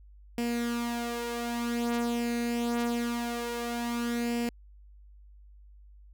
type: tone with flanger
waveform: sawtooth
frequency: 237 Hz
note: A#3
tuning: 29 cents sharp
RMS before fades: -31 dBFS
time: 0.38-4.49 s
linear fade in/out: 2 ms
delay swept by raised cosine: 0.39 to 4.69 ms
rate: 0.25 Hz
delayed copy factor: +0.6
effects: added 50 Hz sine -50 dBFS peak until 6.13 s